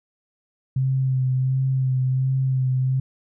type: tone with vibrato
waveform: sine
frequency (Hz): 130.9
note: C3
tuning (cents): +1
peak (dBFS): -18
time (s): 0.76-3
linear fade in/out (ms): 5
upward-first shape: sine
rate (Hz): 1.4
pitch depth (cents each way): 24
effects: none